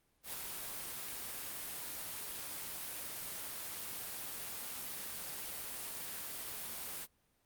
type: noise with ADSR envelope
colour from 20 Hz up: white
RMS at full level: -40 dBFS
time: 0.23-7.07 s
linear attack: 99 ms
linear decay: 8 ms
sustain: -3 dB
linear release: 41 ms
effects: pink hiss -75 dBFS RMS until 7.45 s + Opus 32 kbps